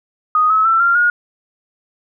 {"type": "tone with pitch steps", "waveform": "sine", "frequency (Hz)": [1244.5, 1289.9, 1336.9, 1385.7, 1436.2], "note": ["D#6", "E6", "E6", "F6", "F6"], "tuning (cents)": [0, -38, 24, -14, 48], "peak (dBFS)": -10, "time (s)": [0.35, 1.1], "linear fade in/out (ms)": 2, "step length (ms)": 150, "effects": []}